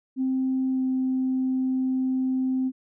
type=tone with pitch glide; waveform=sine; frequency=261.6 to 259.8 Hz; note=C4 to C4; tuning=0 to -12 cents; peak=-21 dBFS; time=0.16-2.72 s; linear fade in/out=50 ms; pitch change=-12 cents; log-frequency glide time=0.71-0.81 s; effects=tanh soft clip ceiling -17 dBFS